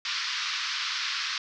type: band-pass noise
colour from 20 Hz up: white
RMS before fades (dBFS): -31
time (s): 0.05-1.38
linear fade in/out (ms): 2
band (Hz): 1100 to 5400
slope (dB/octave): 48
effects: none